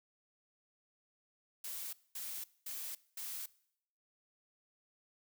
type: noise bursts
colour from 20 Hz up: blue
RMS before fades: -43 dBFS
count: 4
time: 1.64-3.46 s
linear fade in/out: 5 ms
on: 290 ms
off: 220 ms
effects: noise-tail reverb RT60 0.7 s tail -21 dB re dry